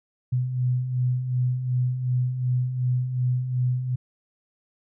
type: beating tone pair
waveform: sine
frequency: 123.47 / 126.17 Hz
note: B2 / B2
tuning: 0 / +37 cents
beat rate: 2.7 Hz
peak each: -30 / -22 dBFS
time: 0.32-3.96 s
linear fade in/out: 10 ms
effects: none